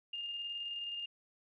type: tone with tremolo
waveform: sine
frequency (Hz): 2818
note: F7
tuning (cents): +15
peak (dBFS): -37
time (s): 0.13-1.06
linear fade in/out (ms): 5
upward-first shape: square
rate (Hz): 19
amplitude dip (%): 25
effects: none